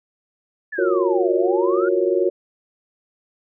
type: exponential two-way sweep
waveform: sine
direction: down then up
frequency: 1776 to 584 to 1479 Hz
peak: -26 dBFS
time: 0.72-1.89 s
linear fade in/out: 10 ms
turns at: 1.34 s
type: chord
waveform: sine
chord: Gb major seventh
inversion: third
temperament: equal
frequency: 349.2 / 370 / 466.2 / 554.4 Hz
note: F4 / Gb4 / Bb4 / Db5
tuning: 0 / 0 / 0 / 0 cents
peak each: -22 / -19 / -23 / -23 dBFS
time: 0.78-2.3 s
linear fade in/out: 10 ms
effects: none